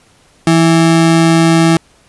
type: ring-modulated tone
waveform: square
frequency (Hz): 246.9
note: B3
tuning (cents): 0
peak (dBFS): -4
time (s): 0.47-1.77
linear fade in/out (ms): 2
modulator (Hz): 80.6
effects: pink hiss -49 dBFS RMS until 2.08 s + resampled to 24000 Hz